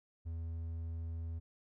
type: tone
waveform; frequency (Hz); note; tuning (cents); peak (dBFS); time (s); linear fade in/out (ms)
triangle; 82.41; E2; 0; -36; 0.25-1.4; 20
effects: none

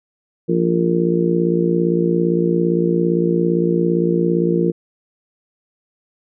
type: harmonic tone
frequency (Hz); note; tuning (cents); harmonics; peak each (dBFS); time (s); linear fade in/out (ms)
57.6; A#1; -20; 3 / 4 / 5 / 6 / 7 / 8; -18 / -26 / -27 / -18 / -28 / -21; 0.48-4.72; 20
effects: none

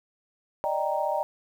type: chord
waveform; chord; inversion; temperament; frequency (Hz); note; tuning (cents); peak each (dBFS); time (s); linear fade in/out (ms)
sine; Eb major seventh; third; equal; 587.3 / 622.3 / 784 / 932.3; D5 / Eb5 / G5 / Bb5; 0 / 0 / 0 / 0; -30; 0.64-1.23; 0
effects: 9-bit

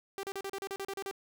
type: tone bursts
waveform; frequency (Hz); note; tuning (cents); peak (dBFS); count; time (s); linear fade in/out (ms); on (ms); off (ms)
sawtooth; 392; G4; 0; -32; 11; 0.18-1.112; 0; 52; 36
effects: none

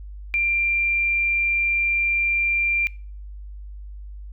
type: tone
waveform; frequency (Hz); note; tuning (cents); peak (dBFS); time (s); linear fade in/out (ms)
sine; 2375; D7; +19; -18; 0.34-2.87; 0
effects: noise-tail reverb RT60 0.4 s tail -23 dB re dry + added 50 Hz sine -34 dBFS peak until 4.32 s

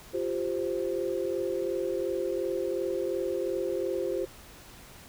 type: chord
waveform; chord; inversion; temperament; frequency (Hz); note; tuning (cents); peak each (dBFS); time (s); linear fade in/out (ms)
sine; F suspended second; none; equal; 349.2 / 392 / 523.3; F4 / G4 / C5; 0 / 0 / 0; -32; 0.13-4.26; 20
effects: pink hiss -50 dBFS RMS until 5.08 s

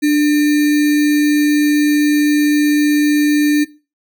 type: tone with sample-and-hold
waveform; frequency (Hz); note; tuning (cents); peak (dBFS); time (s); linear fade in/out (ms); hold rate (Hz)
sine; 296.1; D4; +14; -9; 0.02-3.65; 20; 2100
effects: noise-tail reverb RT60 0.3 s tail -18 dB re dry

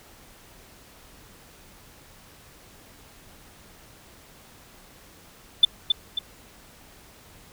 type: tone with echo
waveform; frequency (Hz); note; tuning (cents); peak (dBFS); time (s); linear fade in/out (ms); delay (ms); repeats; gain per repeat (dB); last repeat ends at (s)
sine; 3520; A7; 0; -8; 5.63-5.65; 5; 270; 2; -7; 6.19
effects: tanh soft clip ceiling -5 dBFS + pink hiss -51 dBFS RMS until 7.52 s

